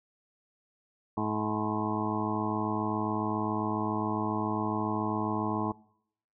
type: harmonic tone with a mistuned harmonic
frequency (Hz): 107.3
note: A2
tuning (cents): -43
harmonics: 1 / 2 / 3 / 4 / 6 / 7 / 8 / 9 / 10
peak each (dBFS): -37 / -33 / -34 / -39 / -41 / -40 / -37 / -38 / -37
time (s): 1.17-5.72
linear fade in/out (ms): 5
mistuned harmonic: 9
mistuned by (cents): +49
effects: noise-tail reverb RT60 0.7 s tail -23 dB re dry